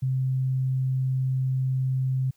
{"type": "tone", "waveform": "sine", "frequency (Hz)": 130.81, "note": "C3", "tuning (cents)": 0, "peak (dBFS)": -22, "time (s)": [0.02, 2.31], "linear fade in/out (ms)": 10, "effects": ["white hiss -67 dBFS RMS until 2.36 s"]}